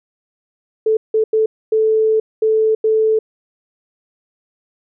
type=tone bursts at uneven times; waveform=sine; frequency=438.2 Hz; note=A4; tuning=7 cents flat; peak=-11 dBFS; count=6; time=0.86-0.97 / 1.14-1.24 / 1.33-1.46 / 1.72-2.2 / 2.42-2.75 / 2.84-3.19 s; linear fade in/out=5 ms; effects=none